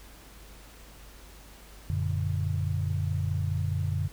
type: chord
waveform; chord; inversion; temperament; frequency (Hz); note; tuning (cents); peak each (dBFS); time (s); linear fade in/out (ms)
sine; Gb augmented; none; equal with one note detuned; 92.5 / 117.15 / 146.83; Gb2 / Bb2 / D3; 0 / +9 / 0; -28 / -34 / -31; 1.9-4.08; 0
effects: added 50 Hz sine -49 dBFS peak until 4.12 s + pink hiss -52 dBFS RMS until 4.12 s